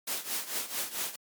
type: noise with tremolo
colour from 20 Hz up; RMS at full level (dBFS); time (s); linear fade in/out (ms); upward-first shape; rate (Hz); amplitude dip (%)
white; -31; 0.07-1.16; 5; triangle; 4.5; 85
effects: high-pass 200 Hz 12 dB/octave + MP3 96 kbps